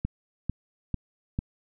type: click train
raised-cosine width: 5 ms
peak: -15 dBFS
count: 4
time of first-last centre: 0.05-1.389 s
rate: 2.24 Hz
effects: none